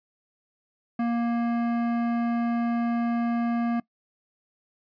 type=tone with hard clipping; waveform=sine; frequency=235 Hz; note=A#3; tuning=14 cents sharp; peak=-25 dBFS; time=0.99-3.8 s; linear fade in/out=5 ms; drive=14 dB; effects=noise-tail reverb RT60 0.1 s tail -22 dB re dry + resampled to 11025 Hz